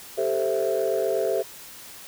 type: chord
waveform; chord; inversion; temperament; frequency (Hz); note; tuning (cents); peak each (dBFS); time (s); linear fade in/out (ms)
sine; A minor seventh; third; equal; 392 / 440 / 523.3 / 659.3; G4 / A4 / C5 / E5; 0 / 0 / 0 / 0; -26; 0.17-1.43; 20
effects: tanh soft clip ceiling -15 dBFS + white hiss -43 dBFS RMS until 2.07 s